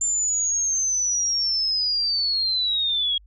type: linear sweep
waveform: sine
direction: down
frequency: 7250 to 3274 Hz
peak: -20 dBFS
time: 0.01-3.18 s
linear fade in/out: 5 ms
effects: added 50 Hz sine -48 dBFS peak until 3.26 s